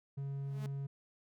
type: tone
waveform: triangle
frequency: 138.59 Hz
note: C#3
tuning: in tune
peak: -35 dBFS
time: 0.17-0.87 s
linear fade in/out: 10 ms
type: tone with exponential growth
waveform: sawtooth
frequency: 213.4 Hz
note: G#3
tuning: 47 cents sharp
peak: -39 dBFS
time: 0.37-0.66 s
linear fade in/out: 0 ms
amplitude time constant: 63 ms
effects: none